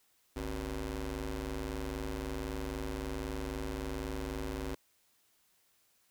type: ring-modulated tone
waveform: 20% pulse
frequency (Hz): 103.83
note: G#2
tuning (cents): 0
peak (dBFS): -28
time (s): 0.36-4.75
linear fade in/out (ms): 5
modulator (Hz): 167
effects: white hiss -71 dBFS RMS until 6.1 s